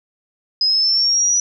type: linear sweep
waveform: sine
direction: up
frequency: 5020 to 5890 Hz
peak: -13 dBFS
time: 0.61-1.4 s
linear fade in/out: 2 ms
effects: none